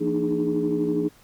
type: tone cluster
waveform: sine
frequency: 169.7 / 231.7 / 299.3 / 311.5 / 416.2 Hz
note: F3 / A#3 / D4 / D#4 / G#4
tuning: -49 / -10 / +33 / +2 / +4 cents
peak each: -29 / -31 / -24 / -29 / -25 dBFS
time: 0-1.09 s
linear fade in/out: 20 ms
effects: tanh soft clip ceiling -13 dBFS + pink hiss -55 dBFS RMS until 1.23 s